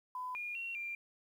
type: tone with pitch steps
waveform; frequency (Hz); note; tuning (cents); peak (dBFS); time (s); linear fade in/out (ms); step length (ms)
sine; 1005 / 2425 / 2736 / 2381; B5 / D#7 / F7 / D7; +30 / -45 / -36 / +23; -38; 0.15-0.95; 2; 200
effects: 11-bit